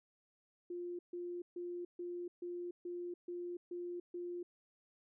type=tone bursts; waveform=sine; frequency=351.2 Hz; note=F4; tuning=10 cents sharp; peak=-40 dBFS; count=9; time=0.7-4.43 s; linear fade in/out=5 ms; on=290 ms; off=140 ms; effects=none